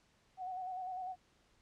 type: tone with vibrato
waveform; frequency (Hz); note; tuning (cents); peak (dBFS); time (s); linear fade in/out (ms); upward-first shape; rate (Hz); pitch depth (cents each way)
sine; 740; F#5; 0; -39; 0.37-1.16; 50; square; 10; 31
effects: pink hiss -71 dBFS RMS until 1.61 s + low-pass 7000 Hz 12 dB/octave